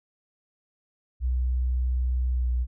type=tone with pitch glide; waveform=sine; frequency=62.6 to 61.24 Hz; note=B1 to B1; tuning=+24 to -14 cents; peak=-22 dBFS; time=1.2-2.67 s; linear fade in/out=50 ms; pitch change=-38 cents; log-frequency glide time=2.32-2.49 s; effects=none